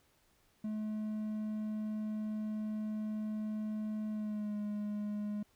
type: tone with pitch glide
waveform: triangle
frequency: 214.4 to 208.3 Hz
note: A3 to G#3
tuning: -45 to +5 cents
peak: -33 dBFS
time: 0.64-5.43 s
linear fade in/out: 5 ms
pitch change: -50 cents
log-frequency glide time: 4.1-4.56 s
effects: pink hiss -71 dBFS RMS until 5.55 s